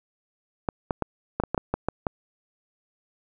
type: clicks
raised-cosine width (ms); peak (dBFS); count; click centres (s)
1; -10; 10; 0.688 / 0.908 / 1.023 / 1.4 / 1.437 / 1.546 / 1.578 / 1.74 / 1.886 / 2.068
effects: none